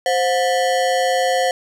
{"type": "ring-modulated tone", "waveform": "square", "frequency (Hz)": 622.3, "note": "D#5", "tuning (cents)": 0, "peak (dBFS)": -13, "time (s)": [0.06, 1.51], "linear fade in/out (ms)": 0, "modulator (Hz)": 100, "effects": ["low-pass 9000 Hz 12 dB/octave", "8-bit"]}